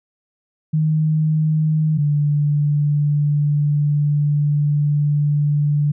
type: tone pair in turn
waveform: sine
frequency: 155.56 / 146.83 Hz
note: D#3 / D3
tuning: 0 / 0 cents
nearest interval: minor second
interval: 100 cents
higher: first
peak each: -14 dBFS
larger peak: neither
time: 0.73-1.98 / 1.98-5.92 s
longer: second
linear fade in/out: 10 ms
effects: none